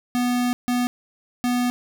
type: tone bursts at uneven times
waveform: square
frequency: 245.7 Hz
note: B3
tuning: 9 cents flat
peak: -20 dBFS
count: 3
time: 0.15-0.53 / 0.68-0.87 / 1.44-1.7 s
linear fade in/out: 0 ms
effects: none